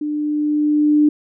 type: tone with level ramp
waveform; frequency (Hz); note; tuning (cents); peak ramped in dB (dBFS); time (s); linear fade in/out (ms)
sine; 298.7; D4; +29; -20 to -9; 0.01-1.09; 5
effects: none